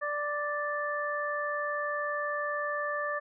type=harmonic tone; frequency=587.3 Hz; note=D5; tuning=in tune; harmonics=1 / 2 / 3; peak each=-34 / -34 / -34 dBFS; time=0.01-3.2 s; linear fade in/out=20 ms; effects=none